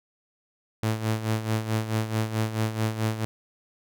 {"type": "tone with tremolo", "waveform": "sawtooth", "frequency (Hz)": 110, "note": "A2", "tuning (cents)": 0, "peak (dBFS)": -18, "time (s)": [0.83, 3.25], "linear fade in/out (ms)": 0, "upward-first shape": "sine", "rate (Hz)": 4.6, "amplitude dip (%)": 70, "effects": []}